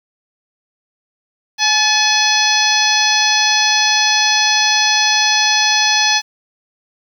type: harmonic tone with a mistuned harmonic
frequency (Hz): 848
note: G#5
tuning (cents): +36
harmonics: 1 / 2 / 3 / 4 / 5 / 6 / 7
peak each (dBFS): -19 / -19 / -19 / -19 / -19 / -19 / -19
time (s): 1.58-6.22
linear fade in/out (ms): 50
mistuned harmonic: 2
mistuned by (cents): +42
effects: 7-bit